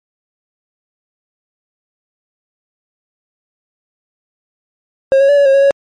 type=tone with pitch steps; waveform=triangle; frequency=539 / 551 / 574 / 566 / 541 / 552 / 556 Hz; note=C#5 / C#5 / D5 / C#5 / C#5 / C#5 / C#5; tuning=-49 / -11 / -40 / +36 / -42 / -7 / +5 cents; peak=-4 dBFS; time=5.12-5.708 s; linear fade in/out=0 ms; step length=84 ms; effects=MP3 48 kbps